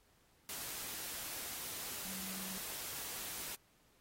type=tone in noise; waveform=sine; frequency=190.1 Hz; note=F#3; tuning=47 cents sharp; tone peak=-50 dBFS; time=2.05-2.58 s; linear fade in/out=0 ms; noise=white; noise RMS=-44 dBFS; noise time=0.49-3.55 s; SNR=-9 dB; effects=pink hiss -71 dBFS RMS until 4 s + AAC 48 kbps